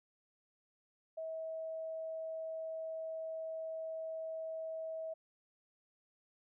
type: tone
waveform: sine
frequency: 644 Hz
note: E5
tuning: 41 cents flat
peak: -39 dBFS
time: 1.17-5.14 s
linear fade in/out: 10 ms
effects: none